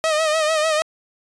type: tone with vibrato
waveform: sawtooth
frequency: 626 Hz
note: D#5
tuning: 10 cents sharp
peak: -13 dBFS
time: 0.04-0.82 s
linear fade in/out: 0 ms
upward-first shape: sine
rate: 6.7 Hz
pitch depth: 60 cents each way
effects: resampled to 22050 Hz